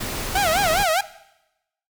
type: noise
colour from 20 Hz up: pink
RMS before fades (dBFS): -28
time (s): 0-0.84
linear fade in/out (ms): 10
type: tone with vibrato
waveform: sawtooth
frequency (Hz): 718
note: F5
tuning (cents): +48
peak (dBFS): -14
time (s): 0.35-1.01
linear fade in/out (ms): 5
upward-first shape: sine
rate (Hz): 4.9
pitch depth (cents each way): 230
effects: noise-tail reverb RT60 0.9 s tail -17 dB re dry